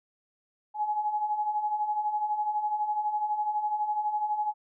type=beating tone pair; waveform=sine; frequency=834 / 846 Hz; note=G#5 / G#5; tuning=+7 / +32 cents; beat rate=12 Hz; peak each=-34 / -27 dBFS; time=0.74-4.54 s; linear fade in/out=50 ms; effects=none